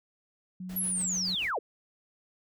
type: tone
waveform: sine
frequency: 183.9 Hz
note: F#3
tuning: 10 cents flat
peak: -36 dBFS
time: 0.6-1.35 s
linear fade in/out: 5 ms
type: noise with tremolo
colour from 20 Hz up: pink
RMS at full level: -47 dBFS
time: 0.69-1.51 s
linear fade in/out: 5 ms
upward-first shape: triangle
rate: 7 Hz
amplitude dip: 80%
type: linear sweep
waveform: sine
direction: down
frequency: 11710 to 344.6 Hz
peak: -28 dBFS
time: 0.76-1.59 s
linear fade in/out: 5 ms
effects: none

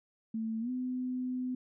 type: tone with pitch glide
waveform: sine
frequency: 222.9 to 253.1 Hz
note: A3 to B3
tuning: +23 to +43 cents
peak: -32 dBFS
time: 0.34-1.55 s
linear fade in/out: 5 ms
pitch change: +220 cents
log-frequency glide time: 0.6-0.7 s
effects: none

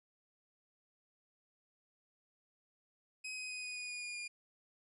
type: tone with pitch steps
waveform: sawtooth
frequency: 2529 / 2513 / 2497 / 2481 / 2466 / 2450 / 2434 / 2419 Hz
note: D#7 / D#7 / D#7 / D#7 / D#7 / D#7 / D#7 / D#7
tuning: +28 / +17 / +6 / -6 / -16 / -27 / -39 / -49 cents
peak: -38 dBFS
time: 3.24-4.28 s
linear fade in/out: 10 ms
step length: 130 ms
effects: resampled to 24000 Hz

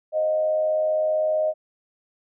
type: tone with frequency modulation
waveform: sine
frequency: 622.3 Hz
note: D#5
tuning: in tune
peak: -19 dBFS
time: 0.12-1.54 s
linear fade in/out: 50 ms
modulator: 95.4 Hz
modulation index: 0.35
effects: none

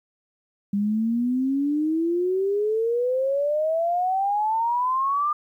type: exponential sweep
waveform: sine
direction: up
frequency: 198.9 to 1212 Hz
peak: -20 dBFS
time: 0.73-5.33 s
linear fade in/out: 5 ms
effects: 10-bit

